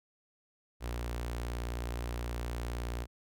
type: tone with notch filter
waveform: sawtooth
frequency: 59.2 Hz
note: A#1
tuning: 27 cents sharp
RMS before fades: -37 dBFS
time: 0.8-3.07 s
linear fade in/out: 50 ms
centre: 170 Hz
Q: 1.4
effects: none